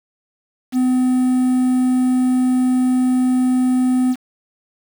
triangle tone with quantisation, 253.8 Hz, B3, 47 cents sharp, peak -11 dBFS, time 0.72-4.16 s, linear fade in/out 50 ms, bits 6, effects none

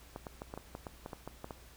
clicks, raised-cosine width 1 ms, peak -27 dBFS, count 12, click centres 0.161 / 0.268 / 0.419 / 0.539 / 0.576 / 0.751 / 0.868 / 1.061 / 1.132 / 1.276 / 1.444 / 1.508 s, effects added 60 Hz sine -57 dBFS peak until 1.76 s + pink hiss -58 dBFS RMS until 1.76 s

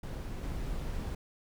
brown noise with level steps, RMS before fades -38 / -36 dBFS, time 0.03-1.15 s, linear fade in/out 5 ms, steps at 0.43 s, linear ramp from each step 10 ms, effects none

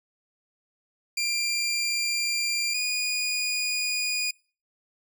20% pulse tone pair in turn, 2381 / 2458 Hz, D7 / D#7, +23 / -22 cents, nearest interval minor second, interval 55 cents, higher second, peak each -20 dBFS, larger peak neither, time 1.17-2.74 / 2.74-4.31 s, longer neither, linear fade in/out 5 ms, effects noise-tail reverb RT60 0.4 s tail -25 dB re dry

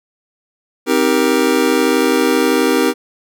square chord, C minor seventh, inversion none, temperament just, 261.6 / 314 / 392.4 / 470.9 Hz, C4 / Eb4 / G4 / Bb4, 0 / +16 / +2 / +18 cents, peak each -18 dBFS, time 0.86-2.94 s, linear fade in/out 50 ms, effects none

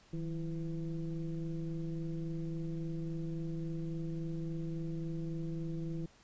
sine tone with frequency modulation, 160.2 Hz, E3, 49 cents flat, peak -35 dBFS, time 0.13-6.06 s, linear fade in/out 2 ms, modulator 172 Hz, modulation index 1, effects pink hiss -63 dBFS RMS until 6.23 s + resampled to 16000 Hz

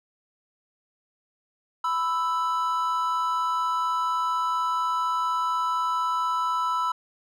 triangle tone pair together, 994.3 / 1318.5 Hz, B5 / E6, +11 / 0 cents, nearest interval perfect fourth, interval 489 cents, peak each -24 dBFS, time 1.84-6.92 s, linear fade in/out 5 ms, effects none

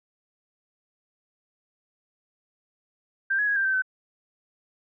sine tone with pitch steps, 1579 / 1678 / 1655 / 1581 / 1550 / 1523 Hz, G6 / G#6 / G#6 / G6 / G6 / F#6, +12 / +17 / -6 / +14 / -20 / +50 cents, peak -21 dBFS, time 3.3-3.822 s, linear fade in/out 10 ms, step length 87 ms, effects none

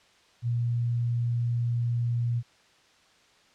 sine tone, 119 Hz, A#2, 36 cents sharp, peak -24 dBFS, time 0.42-2.43 s, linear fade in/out 50 ms, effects white hiss -60 dBFS RMS until 3.54 s + low-pass 5000 Hz 12 dB/octave

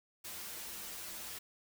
white noise with comb filter, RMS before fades -45 dBFS, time 0.24-1.39 s, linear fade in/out 10 ms, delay 7.3 ms, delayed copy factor -0.85, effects none

